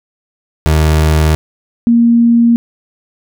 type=tone pair in turn; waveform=30% pulse / sine; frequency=77.78 / 234.3 Hz; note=D#2 / A#3; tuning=0 / +9 cents; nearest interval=octave + perfect fifth; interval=1909 cents; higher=second; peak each=-5 dBFS; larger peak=neither; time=0.66-1.35 / 1.87-2.56 s; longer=neither; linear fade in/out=0 ms; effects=none